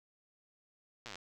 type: slowing click train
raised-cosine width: 0.2 ms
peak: -27 dBFS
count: 11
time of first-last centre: 1.06-1.156 s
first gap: 8 ms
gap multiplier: 1.04
effects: none